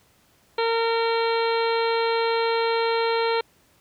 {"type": "harmonic tone", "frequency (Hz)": 458.2, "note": "A#4", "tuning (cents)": -30, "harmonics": [1, 2, 3, 4, 5, 6, 7, 8, 9], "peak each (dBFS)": [-22, -26, -31, -36, -33, -38, -37, -40, -34], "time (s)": [0.58, 3.41], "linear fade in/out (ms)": 5, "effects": ["pink hiss -60 dBFS RMS until 3.8 s", "high-pass 60 Hz 12 dB/octave"]}